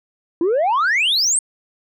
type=exponential sweep; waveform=sine; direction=up; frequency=320 to 8870 Hz; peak=-12 dBFS; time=0.41-1.39 s; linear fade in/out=2 ms; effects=tanh soft clip ceiling -13 dBFS